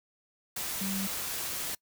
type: tone in noise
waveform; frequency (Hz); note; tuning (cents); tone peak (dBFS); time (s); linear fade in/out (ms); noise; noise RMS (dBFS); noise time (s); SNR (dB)
sine; 194.2; G3; -16; -32; 0.81-1.07; 5; white; -35; 0.56-1.75; 0
effects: noise-tail reverb RT60 0.1 s tail -24 dB re dry

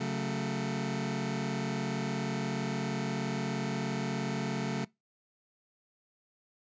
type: chord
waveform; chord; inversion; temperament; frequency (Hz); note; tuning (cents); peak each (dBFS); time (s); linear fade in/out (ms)
sawtooth; F# minor; second; just; 138.75 / 185 / 222; C#3 / F#3 / A3; +2 / 0 / +16; -31 / -32 / -31; 0-4.85; 10
effects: noise-tail reverb RT60 0.2 s tail -23 dB re dry + resampled to 16000 Hz

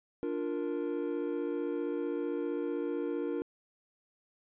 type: chord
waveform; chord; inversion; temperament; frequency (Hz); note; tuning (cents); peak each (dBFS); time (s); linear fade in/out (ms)
triangle; Bb major; first; equal; 293.7 / 349.2 / 466.2; D4 / F4 / Bb4; 0 / 0 / 0; -34; 0.23-3.42; 0
effects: resampled to 8000 Hz

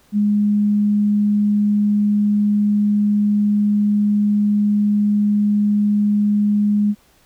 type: tone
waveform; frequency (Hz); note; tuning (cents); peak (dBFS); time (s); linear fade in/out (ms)
sine; 207.1; G#3; -5; -13; 0.12-6.95; 50
effects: pink hiss -55 dBFS RMS until 7.25 s

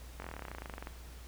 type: slowing click train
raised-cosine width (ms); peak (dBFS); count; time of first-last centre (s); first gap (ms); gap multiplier
0.5; -27; 22; 0.2-0.871; 21; 1.04
effects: added 60 Hz sine -47 dBFS peak until 1.27 s + pink hiss -55 dBFS RMS until 1.27 s

